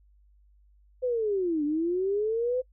sine linear two-way sweep, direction down then up, 515 to 288.7 to 515 Hz, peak -24 dBFS, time 1.02-2.62 s, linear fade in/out 20 ms, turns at 1.64 s, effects noise-tail reverb RT60 0.1 s tail -24 dB re dry + added 50 Hz sine -57 dBFS peak until 2.72 s

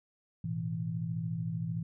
sine chord, A suspended second, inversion none, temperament equal, 110 / 123.47 / 164.81 Hz, A2 / B2 / E3, 0 / 0 / 0 cents, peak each -38 / -39 / -34 dBFS, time 0.44-1.83 s, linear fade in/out 5 ms, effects none

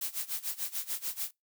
blue noise with tremolo, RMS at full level -33 dBFS, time 0.01-1.31 s, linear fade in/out 5 ms, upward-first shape sine, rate 6.8 Hz, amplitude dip 90%, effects noise-tail reverb RT60 0.2 s tail -26 dB re dry

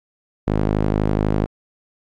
sawtooth tone with band-pass filter, 52.1 Hz, G#1, 6 cents sharp, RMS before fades -19 dBFS, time 0.47-1.46 s, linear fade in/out 5 ms, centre 300 Hz, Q 0.59, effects AAC 64 kbps

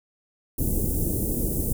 pink band-stop noise, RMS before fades -25 dBFS, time 0.58-1.73 s, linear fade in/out 5 ms, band 430 to 9700 Hz, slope 24 dB/octave, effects none

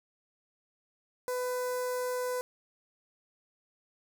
sawtooth tone with notch filter, 499.9 Hz, B4, 21 cents sharp, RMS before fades -33 dBFS, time 1.28-2.41 s, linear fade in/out 0 ms, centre 3000 Hz, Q 0.56, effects none

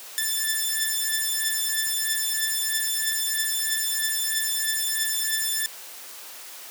5% pulse beating tone pair, 1760 / 1763.1 Hz, A6 / A6, 0 / +3 cents, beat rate 3.1 Hz, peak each -16 / -15 dBFS, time 0.18-5.66 s, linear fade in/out 0 ms, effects white hiss -41 dBFS RMS until 6.7 s + high-pass 400 Hz 12 dB/octave

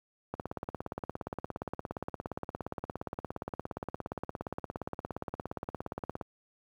click train, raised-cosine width 1 ms, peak -21 dBFS, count 102, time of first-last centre 0.34-6.212 s, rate 17.2 Hz, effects high-pass 60 Hz 12 dB/octave + 10-bit

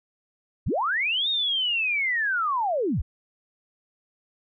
sine linear two-way sweep, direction up then down, 33.15 to 3753 to 33.15 Hz, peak -22 dBFS, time 0.66-3.02 s, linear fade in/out 10 ms, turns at 1.29 s, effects none

